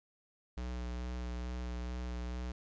square tone with vibrato, 61.1 Hz, B1, 18 cents flat, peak -38 dBFS, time 0.57-2.52 s, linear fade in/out 5 ms, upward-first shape sine, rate 2.3 Hz, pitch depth 18 cents each way, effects resampled to 16000 Hz + 12-bit

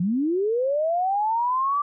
sine linear sweep, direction up, 164.81 to 1174.7 Hz, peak -20 dBFS, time 0-1.82 s, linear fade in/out 5 ms, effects none

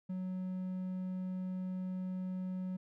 triangle tone, 185 Hz, F#3, in tune, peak -34 dBFS, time 0.09-2.77 s, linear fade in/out 10 ms, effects none

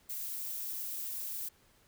violet noise, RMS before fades -39 dBFS, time 0.09-1.49 s, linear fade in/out 10 ms, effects pink hiss -66 dBFS RMS until 1.87 s

